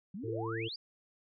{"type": "exponential sweep", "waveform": "sine", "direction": "up", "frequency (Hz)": [174.61, 5010], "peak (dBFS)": -39, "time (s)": [0.14, 0.76], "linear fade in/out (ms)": 5}
{"type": "harmonic tone", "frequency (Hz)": 112.5, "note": "A2", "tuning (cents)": 39, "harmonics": [1, 3, 4], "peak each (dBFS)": [-39, -39, -39], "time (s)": [0.23, 0.69], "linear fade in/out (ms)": 20}
{"effects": []}